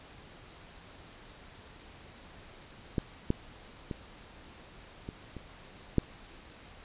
clicks, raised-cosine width 3 ms, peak -15 / -13 / -22 / -25 / -28 / -10 dBFS, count 6, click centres 2.982 / 3.304 / 3.912 / 5.089 / 5.367 / 5.983 s, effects pink hiss -52 dBFS RMS until 6.84 s + resampled to 8000 Hz

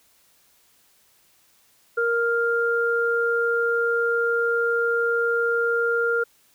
sine tone pair together, 467.2 / 1400 Hz, A#4 / F6, +4 / +4 cents, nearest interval octave + perfect fifth, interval 1900 cents, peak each -22 dBFS, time 1.97-6.24 s, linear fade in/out 10 ms, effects white hiss -60 dBFS RMS until 6.54 s

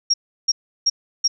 sine tone bursts, 5590 Hz, F8, 1 cent sharp, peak -13 dBFS, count 4, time 0.1-1.28 s, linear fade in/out 10 ms, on 40 ms, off 340 ms, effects none

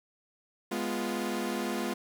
sawtooth chord, F diminished, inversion first, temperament equal, 207.7 / 246.9 / 349.2 Hz, Ab3 / Cb4 / F4, 0 / 0 / 0 cents, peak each -31 dBFS, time 0.71-1.94 s, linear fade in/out 10 ms, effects 9-bit

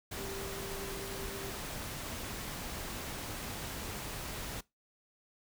sine tone in noise, 392 Hz, G4, in tune, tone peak -44 dBFS, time 0.17-1.51 s, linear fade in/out 10 ms, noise pink, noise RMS -41 dBFS, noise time 0.11-4.61 s, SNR -6 dB, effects noise-tail reverb RT60 0.2 s tail -21 dB re dry

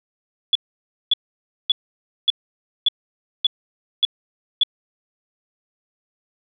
sine tone bursts, 3424 Hz, A7, 48 cents flat, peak -12 dBFS, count 8, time 0.53-4.634 s, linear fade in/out 2 ms, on 23 ms, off 560 ms, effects none

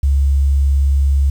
sine tone, 69.3 Hz, C#2, in tune, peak -10 dBFS, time 0.03-1.3 s, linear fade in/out 5 ms, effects 7-bit

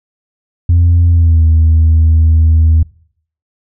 sine tone with pitch glide, 85.8 to 80.05 Hz, F2 to D#2, -30 to +50 cents, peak -3 dBFS, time 0.69-2.83 s, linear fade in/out 5 ms, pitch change -120 cents, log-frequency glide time 1.08-1.44 s, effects noise-tail reverb RT60 0.6 s tail -24 dB re dry + tanh soft clip ceiling -3 dBFS

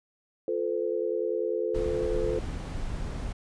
sine chord, F major, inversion none, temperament equal with one note detuned, 349.2 / 440 / 510.1 Hz, F4 / A4 / C5, 0 / 0 / -44 cents, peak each -32 / -29 / -31 dBFS, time 0.48-2.39 s, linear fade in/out 2 ms
brown noise, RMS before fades -33 dBFS, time 1.74-3.33 s, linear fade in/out 10 ms
effects resampled to 22050 Hz

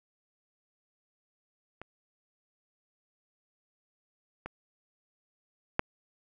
clicks, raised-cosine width 0.5 ms, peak -27 / -23 / -9 dBFS, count 3, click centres 1.816 / 4.46 / 5.794 s, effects none

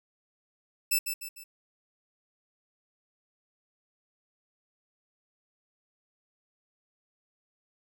5% pulse tone with echo, 2637 Hz, E7, in tune, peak -14 dBFS, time 0.91-0.99 s, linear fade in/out 10 ms, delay 150 ms, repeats 3, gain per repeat -7 dB, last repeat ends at 1.44 s, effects none

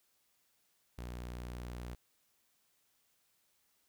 sawtooth tone, 60.4 Hz, B1, 38 cents flat, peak -38 dBFS, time 0.98-1.95 s, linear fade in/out 5 ms, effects white hiss -75 dBFS RMS until 3.88 s

